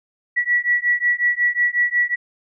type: beating tone pair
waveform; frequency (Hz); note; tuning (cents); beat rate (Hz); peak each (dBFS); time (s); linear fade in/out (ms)
sine; 1938 / 1943.5; B6 / B6; -33 / -28; 5.5; -19; 0.36-2.16; 20
effects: none